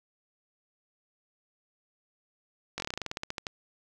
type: slowing click train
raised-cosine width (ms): 0.2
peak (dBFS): -16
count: 16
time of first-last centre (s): 2.78-3.468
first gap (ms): 20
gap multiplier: 1.11
effects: 9-bit